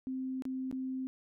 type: tone with dropouts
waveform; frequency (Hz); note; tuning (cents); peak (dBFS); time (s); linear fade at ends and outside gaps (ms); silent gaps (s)
sine; 260.7; C4; -6; -34; 0.07-1.07; 0; 0.422-0.453 / 0.713-0.726
effects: none